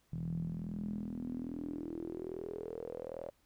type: tone with band-pass filter sweep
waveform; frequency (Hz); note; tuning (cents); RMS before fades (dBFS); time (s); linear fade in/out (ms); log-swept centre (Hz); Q
sawtooth; 41.2; E1; 0; -41; 0.12-3.3; 0; 150 to 570; 8.4
effects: pink hiss -73 dBFS RMS until 3.45 s